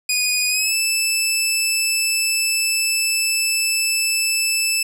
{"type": "tone with pitch glide", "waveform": "15% pulse", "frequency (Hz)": [2472, 2634], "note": ["D#7", "E7"], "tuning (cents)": [-12, -2], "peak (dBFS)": -10, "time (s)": [0.09, 4.83], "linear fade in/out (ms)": 5, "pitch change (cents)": 110, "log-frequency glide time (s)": [0.48, 0.74], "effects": []}